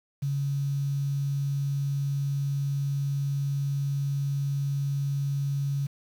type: tone with quantisation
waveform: sine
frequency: 140 Hz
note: C#3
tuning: 18 cents sharp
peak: -25 dBFS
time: 0.22-5.87 s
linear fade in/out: 10 ms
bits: 8
effects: none